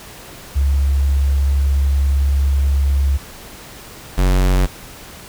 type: tone pair in turn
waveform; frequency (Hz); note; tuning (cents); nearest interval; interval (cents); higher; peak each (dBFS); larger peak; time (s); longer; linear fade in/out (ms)
sine / square; 69.3 / 46.25; C#2 / F#1; 0 / 0; perfect fifth; 700; first; -12; neither; 0.55-3.18 / 4.17-4.67; first; 20
effects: pink hiss -37 dBFS RMS until 5.28 s